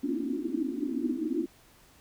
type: band-pass noise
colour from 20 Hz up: pink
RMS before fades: -31 dBFS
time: 0.03-1.46 s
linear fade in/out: 10 ms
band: 240 to 350 Hz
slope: 96 dB/octave
effects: pink hiss -59 dBFS RMS until 2 s